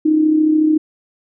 sine tone with amplitude modulation, 310 Hz, D#4, 6 cents flat, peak -8 dBFS, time 0.05-0.78 s, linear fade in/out 10 ms, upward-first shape sine, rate 33.8 Hz, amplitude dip 50%, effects none

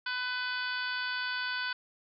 harmonic tone with a mistuned harmonic, 500 Hz, B4, 21 cents sharp, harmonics 2 / 3 / 4 / 5 / 6 / 7 / 8 / 9 / 10, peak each -41 / -33 / -46 / -43 / -44 / -43 / -50 / -42 / -54 dBFS, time 0.06-1.73 s, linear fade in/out 5 ms, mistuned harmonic 7, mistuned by -22 cents, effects none

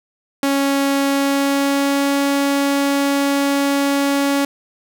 sawtooth tone with pitch glide, 277.2 to 280.1 Hz, C#4 to C#4, 0 to +18 cents, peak -11 dBFS, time 0.43-4.45 s, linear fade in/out 2 ms, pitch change +18 cents, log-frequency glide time 1.04-2.17 s, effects none

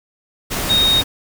sine tone in noise, 3729 Hz, A#7, in tune, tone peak -12 dBFS, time 0.69-1.02 s, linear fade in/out 20 ms, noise pink, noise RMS -22 dBFS, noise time 0.5-1.04 s, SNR +7 dB, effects none

